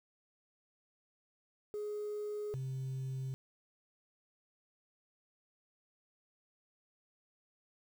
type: tone pair in turn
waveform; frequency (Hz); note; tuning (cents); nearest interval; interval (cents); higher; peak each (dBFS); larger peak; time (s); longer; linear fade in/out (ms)
sine; 418.3 / 132.03; G#4 / C3; +12 / +16; octave + minor sixth; 1996; first; -35 / -34; second; 1.74-2.54 / 2.54-3.34; neither; 0
effects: tanh soft clip ceiling -35 dBFS + 10-bit